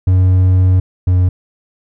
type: tone pair in turn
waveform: triangle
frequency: 92.5 / 90.91 Hz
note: F#2 / F#2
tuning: 0 / -30 cents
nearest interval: unison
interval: 30 cents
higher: first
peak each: -5 / -6 dBFS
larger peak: first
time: 0.07-0.8 / 1.07-1.29 s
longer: first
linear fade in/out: 5 ms
effects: none